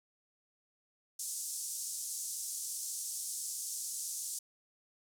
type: band-pass noise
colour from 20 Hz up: white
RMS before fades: -40 dBFS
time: 1.19-4.39 s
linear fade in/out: 5 ms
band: 5900 to 10000 Hz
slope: 24 dB/octave
effects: none